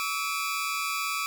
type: tone cluster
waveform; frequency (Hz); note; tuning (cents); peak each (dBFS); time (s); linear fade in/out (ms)
sawtooth; 1138 / 1300 / 2414; C#6 / E6 / D7; +45 / -24 / +47; -29; 0-1.26; 0
effects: none